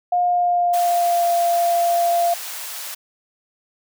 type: tone with pitch glide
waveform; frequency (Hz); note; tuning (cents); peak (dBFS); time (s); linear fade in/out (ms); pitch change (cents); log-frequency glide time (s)
sine; 712 to 689.7; F5 to F5; +33 to -22; -15; 0.12-2.34; 5; -55; 0.23-1.35
type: high-pass noise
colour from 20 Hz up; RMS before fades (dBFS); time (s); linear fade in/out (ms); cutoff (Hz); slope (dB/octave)
white; -31; 0.73-2.95; 10; 600; 24
effects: none